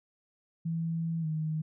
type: tone with pitch glide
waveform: sine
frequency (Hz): 164.81 to 156.37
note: E3 to D#3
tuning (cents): 0 to +9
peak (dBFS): -29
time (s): 0.65-1.62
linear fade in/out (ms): 10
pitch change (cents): -91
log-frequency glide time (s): 1.21-1.26
effects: none